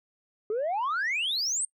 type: exponential sweep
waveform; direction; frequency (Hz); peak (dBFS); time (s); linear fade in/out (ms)
sine; up; 409.4 to 8870; -24; 0.5-1.65; 2
effects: noise-tail reverb RT60 0.1 s tail -26 dB re dry + tanh soft clip ceiling -24 dBFS